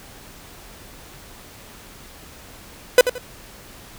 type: tone with echo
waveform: 45% pulse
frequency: 498.9 Hz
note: B4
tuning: 17 cents sharp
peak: -6 dBFS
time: 2.98-3.01 s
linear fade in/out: 2 ms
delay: 86 ms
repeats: 2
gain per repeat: -11 dB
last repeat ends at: 3.182 s
effects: pink hiss -43 dBFS RMS until 3.98 s